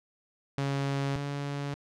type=tone pair in turn; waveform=sawtooth; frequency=138.8 / 142.13 Hz; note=C#3 / C#3; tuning=+3 / +44 cents; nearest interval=unison; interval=41 cents; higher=second; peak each=-24 / -28 dBFS; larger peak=first; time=0.58-1.16 / 1.16-1.74 s; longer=neither; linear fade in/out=0 ms; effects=low-pass 6000 Hz 12 dB/octave